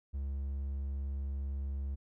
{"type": "tone", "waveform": "triangle", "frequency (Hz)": 68.9, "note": "C#2", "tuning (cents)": -10, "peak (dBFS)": -32, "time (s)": [0.13, 1.96], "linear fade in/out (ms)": 20, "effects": []}